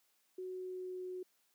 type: tone with pitch glide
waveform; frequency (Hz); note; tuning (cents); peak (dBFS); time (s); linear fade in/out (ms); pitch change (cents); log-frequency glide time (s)
sine; 370 to 366.8; F#4 to F#4; 0 to -15; -40; 0.38-1.23; 5; -15; 0.52-1.04
effects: white hiss -75 dBFS RMS until 1.54 s + high-pass 200 Hz 12 dB/octave